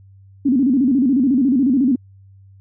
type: tone with vibrato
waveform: sine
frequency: 261.6 Hz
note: C4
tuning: in tune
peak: -12 dBFS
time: 0.45-1.96 s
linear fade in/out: 10 ms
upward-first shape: square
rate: 14 Hz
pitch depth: 130 cents each way
effects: added 97 Hz sine -43 dBFS peak until 2.6 s